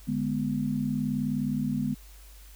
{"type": "chord", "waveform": "sine", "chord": "G# diminished", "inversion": "second", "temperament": "equal", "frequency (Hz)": [146.83, 207.7, 246.9], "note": ["D3", "G#3", "B3"], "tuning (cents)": [0, 0, 0], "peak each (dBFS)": [-32, -30, -29], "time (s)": [0.07, 1.95], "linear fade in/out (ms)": 20, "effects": ["added 50 Hz sine -47 dBFS peak until 2.55 s", "white hiss -55 dBFS RMS until 2.55 s"]}